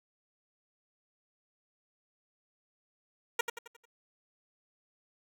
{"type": "tone with echo", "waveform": "10% pulse", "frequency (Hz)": 469.3, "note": "A#4", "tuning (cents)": 12, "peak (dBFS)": -17, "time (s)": [3.39, 3.41], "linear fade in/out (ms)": 5, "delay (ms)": 89, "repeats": 5, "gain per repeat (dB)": -7, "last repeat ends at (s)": 3.855, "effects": []}